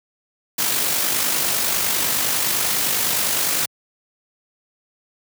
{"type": "noise with amplitude modulation", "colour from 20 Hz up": "white", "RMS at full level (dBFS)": -19, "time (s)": [0.58, 3.66], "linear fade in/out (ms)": 10, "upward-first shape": "sine", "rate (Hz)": 49.9, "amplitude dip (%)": 35, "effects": ["high-pass 100 Hz 12 dB/octave"]}